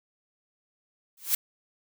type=noise with exponential growth; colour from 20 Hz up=blue; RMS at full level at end=-20 dBFS; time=1.17-1.35 s; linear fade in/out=5 ms; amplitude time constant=38 ms; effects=none